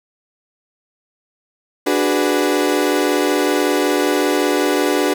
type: chord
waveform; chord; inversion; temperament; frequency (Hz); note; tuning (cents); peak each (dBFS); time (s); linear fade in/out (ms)
35% pulse; G# half-diminished seventh; second; equal; 293.7 / 370 / 415.3 / 493.9; D4 / F#4 / G#4 / B4; 0 / 0 / 0 / 0; -17 / -18 / -20 / -20; 1.86-5.14; 10
effects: none